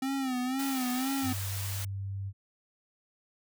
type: tone with vibrato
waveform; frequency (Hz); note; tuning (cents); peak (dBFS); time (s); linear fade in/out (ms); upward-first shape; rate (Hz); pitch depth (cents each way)
square; 260.8; C4; -5; -30; 0.02-1.33; 5; sine; 2; 85
type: high-pass noise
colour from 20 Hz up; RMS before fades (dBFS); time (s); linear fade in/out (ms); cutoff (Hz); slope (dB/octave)
white; -39; 0.59-1.85; 5; 520; 12
type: tone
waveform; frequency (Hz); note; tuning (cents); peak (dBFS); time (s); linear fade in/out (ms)
sine; 98; G2; 0; -33; 1.22-2.33; 50
effects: none